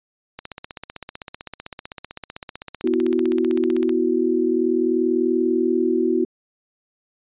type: click train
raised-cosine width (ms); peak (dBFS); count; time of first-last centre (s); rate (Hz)
0.2; -15; 56; 0.39-3.893; 15.7
type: chord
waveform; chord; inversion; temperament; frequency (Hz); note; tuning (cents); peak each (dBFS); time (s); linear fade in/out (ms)
sine; B suspended fourth; none; equal; 246.9 / 329.6 / 370; B3 / E4 / F#4; 0 / 0 / 0; -23 / -21 / -20; 2.84-6.25; 5
effects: resampled to 8000 Hz